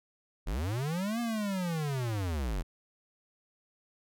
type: linear two-way sweep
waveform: square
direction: up then down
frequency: 36.69 to 240 to 38.3 Hz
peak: -31 dBFS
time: 0.46-2.63 s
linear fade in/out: 20 ms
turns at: 1.2 s
effects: none